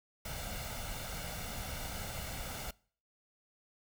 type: noise with comb filter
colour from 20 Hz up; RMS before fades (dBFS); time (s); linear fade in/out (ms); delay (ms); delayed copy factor
pink; -41; 0.25-2.71; 5; 1.4; +0.6
effects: noise-tail reverb RT60 0.5 s tail -24 dB re dry